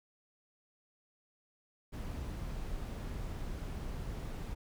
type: noise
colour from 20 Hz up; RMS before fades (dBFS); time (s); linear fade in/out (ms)
brown; -40; 1.92-4.55; 20
effects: none